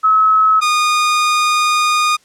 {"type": "tone pair in turn", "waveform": ["sine", "sawtooth"], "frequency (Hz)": [1288, 1226.3], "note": ["E6", "D#6"], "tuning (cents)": [-41, -26], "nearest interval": "minor second", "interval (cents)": 85, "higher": "first", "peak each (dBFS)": -8, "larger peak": "neither", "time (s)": [[0.03, 0.61], [0.61, 2.17]], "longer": "second", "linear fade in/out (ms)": 20, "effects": ["white hiss -53 dBFS RMS until 2.24 s", "low-pass 8000 Hz 12 dB/octave"]}